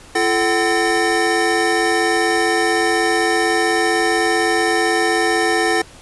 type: tone cluster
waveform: square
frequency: 340.8 / 436.6 / 758 / 1810 Hz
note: F4 / A4 / F#5 / A6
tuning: -42 / -13 / +42 / +48 cents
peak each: -21 dBFS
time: 0.15-5.82 s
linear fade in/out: 5 ms
effects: pink hiss -42 dBFS RMS until 6.01 s + resampled to 24000 Hz